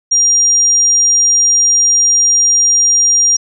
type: tone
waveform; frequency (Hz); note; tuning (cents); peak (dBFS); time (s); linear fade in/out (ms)
sine; 5700; F8; +34; -7; 0.11-3.37; 10
effects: none